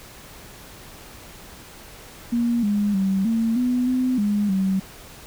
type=tone with pitch steps; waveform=sine; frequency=236.5 / 205.6 / 192.8 / 226.9 / 248.5 / 254.7 / 206.1 / 191.2 Hz; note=A#3 / G#3 / G3 / A#3 / B3 / C4 / G#3 / G3; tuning=+25 / -17 / -28 / -47 / +11 / -46 / -13 / -43 cents; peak=-18 dBFS; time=2.32-4.8 s; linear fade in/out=10 ms; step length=310 ms; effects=pink hiss -43 dBFS RMS until 5.26 s